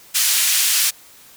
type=band-pass noise; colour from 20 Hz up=white; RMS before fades=-17 dBFS; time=0.14-0.91 s; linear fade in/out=20 ms; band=2200 to 12000 Hz; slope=12 dB/octave; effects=white hiss -46 dBFS RMS until 1.36 s